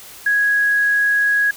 sine tone, 1661 Hz, G#6, in tune, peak -13 dBFS, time 0.26-1.51 s, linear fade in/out 5 ms, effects white hiss -39 dBFS RMS until 1.56 s

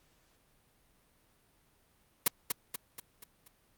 white noise with echo, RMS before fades -24 dBFS, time 2.26-2.28 s, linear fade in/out 5 ms, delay 240 ms, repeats 5, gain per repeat -6 dB, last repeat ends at 3.48 s, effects pink hiss -69 dBFS RMS until 3.77 s + Opus 48 kbps

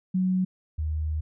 sine tone pair in turn, 185.4 / 77.46 Hz, F#3 / D#2, +4 / -7 cents, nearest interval octave + minor third, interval 1511 cents, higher first, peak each -21 / -25 dBFS, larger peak first, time 0.14-0.45 / 0.78-1.21 s, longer second, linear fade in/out 10 ms, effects none

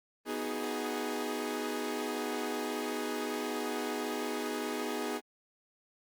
sawtooth chord, G# minor seventh, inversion first, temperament equal with one note detuned, 246.9 / 313.7 / 370 / 415.3 Hz, B3 / D#4 / F#4 / G#4, 0 / +14 / 0 / 0 cents, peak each -35 / -35 / -39 / -33 dBFS, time 0.25-5.21 s, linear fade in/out 50 ms, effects Opus 32 kbps

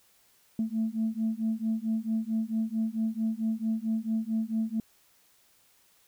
sine beating tone pair, 220 / 224.5 Hz, A3 / A3, 0 / +35 cents, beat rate 4.5 Hz, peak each -29 dBFS, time 0.59-4.8 s, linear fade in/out 2 ms, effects tanh soft clip ceiling -21 dBFS + white hiss -64 dBFS RMS until 6.07 s

